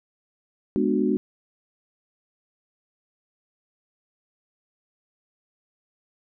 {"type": "chord", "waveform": "sine", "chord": "G# half-diminished seventh", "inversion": "none", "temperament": "equal with one note detuned", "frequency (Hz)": [207.7, 246.9, 297.4, 370], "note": ["G#3", "B3", "D4", "F#4"], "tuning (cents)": [0, 0, 22, 0], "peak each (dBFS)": -25, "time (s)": [0.76, 1.17], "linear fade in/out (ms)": 0, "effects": []}